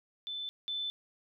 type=tone pair in turn; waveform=sine; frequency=3520 / 3520 Hz; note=A7 / A7; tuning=0 / 0 cents; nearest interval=unison; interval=0 cents; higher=neither; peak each=-36 / -33 dBFS; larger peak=second; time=0.27-0.49 / 0.68-0.9 s; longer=neither; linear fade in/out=0 ms; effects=none